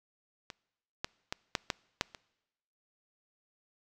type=clicks; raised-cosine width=0.2 ms; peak=-24 / -15 / -16 / -11 / -12 / -10 / -27 dBFS; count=7; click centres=0.502 / 1.045 / 1.325 / 1.552 / 1.702 / 2.011 / 2.148 s; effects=noise-tail reverb RT60 1.0 s tail -25 dB re dry